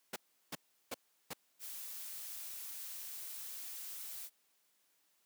pink noise bursts, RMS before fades -40 dBFS, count 4, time 0.13-1.334 s, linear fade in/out 5 ms, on 31 ms, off 360 ms
blue noise, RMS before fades -46 dBFS, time 1.59-4.3 s, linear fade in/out 50 ms
effects white hiss -75 dBFS RMS until 5.25 s + high-pass 200 Hz 12 dB/octave

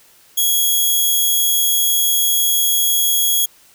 5% pulse tone, 3322 Hz, G#7, in tune, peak -5 dBFS, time 0.37-3.46 s, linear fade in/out 10 ms, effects white hiss -50 dBFS RMS until 3.74 s

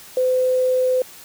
sine tone with quantisation, 510 Hz, C5, 44 cents flat, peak -15 dBFS, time 0.17-1.02 s, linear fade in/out 2 ms, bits 7, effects white hiss -42 dBFS RMS until 1.24 s

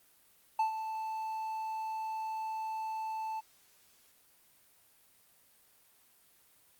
triangle tone with ADSR envelope, 880 Hz, A5, in tune, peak -23 dBFS, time 0.59-3.41 s, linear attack 5 ms, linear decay 110 ms, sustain -10 dB, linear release 20 ms, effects white hiss -65 dBFS RMS until 6.79 s + Opus 32 kbps

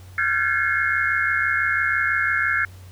sine tone cluster, 1377 / 1538 / 1668 / 1734 / 2154 Hz, F6 / G6 / G#6 / A6 / C7, -25 / -33 / +7 / -26 / +50 cents, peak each -25 dBFS, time 0.18-2.65 s, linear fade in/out 2 ms, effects added 92 Hz sine -40 dBFS peak until 2.91 s + pink hiss -51 dBFS RMS until 2.91 s

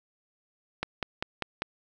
click train, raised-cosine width 0.3 ms, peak -13 dBFS, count 5, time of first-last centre 0.83-1.621 s, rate 5.06 Hz, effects none

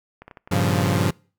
clicks, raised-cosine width 0.5 ms, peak -25 dBFS, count 8, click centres 0.22 / 0.28 / 0.312 / 0.372 / 0.475 / 0.525 / 0.558 / 0.614 s
sawtooth chord, G half-diminished seventh, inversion none, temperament equal with one note detuned, 98.57 / 116.54 / 138.59 / 174.61 Hz, G2 / Bb2 / Db3 / F3, +10 / 0 / 0 / 0 cents, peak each -18 / -23 / -20 / -19 dBFS, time 0.51-1.11 s, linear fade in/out 10 ms
effects noise-tail reverb RT60 0.4 s tail -25 dB re dry

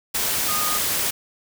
sine tone in noise, 1232 Hz, D#6, 17 cents flat, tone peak -26 dBFS, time 0.48-0.78 s, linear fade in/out 10 ms, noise white, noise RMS -23 dBFS, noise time 0.14-1.11 s, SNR -6 dB, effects none

